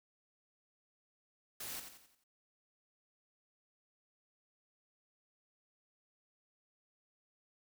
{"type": "noise with echo", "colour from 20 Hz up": "white", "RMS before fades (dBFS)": -44, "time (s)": [1.6, 1.8], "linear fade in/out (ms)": 5, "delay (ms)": 88, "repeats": 5, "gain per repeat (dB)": -7, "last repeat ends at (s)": 2.24, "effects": []}